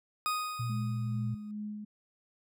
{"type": "tone with exponential decay", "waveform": "40% pulse", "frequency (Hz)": 1244.5, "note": "D#6", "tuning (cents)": 0, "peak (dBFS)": -27, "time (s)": [0.26, 1.51], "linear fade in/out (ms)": 0, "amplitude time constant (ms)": 270}
{"type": "tone with vibrato", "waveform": "sine", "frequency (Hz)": 118.1, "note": "A#2", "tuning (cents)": 23, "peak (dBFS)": -31, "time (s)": [0.59, 1.35], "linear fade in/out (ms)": 10, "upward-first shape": "sine", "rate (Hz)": 17, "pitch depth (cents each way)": 14}
{"type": "tone with tremolo", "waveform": "sine", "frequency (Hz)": 210.1, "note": "G#3", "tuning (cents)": 20, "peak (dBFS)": -35, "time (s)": [0.69, 1.85], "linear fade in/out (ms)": 10, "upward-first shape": "sine", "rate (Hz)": 2.4, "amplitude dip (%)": 40}
{"effects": []}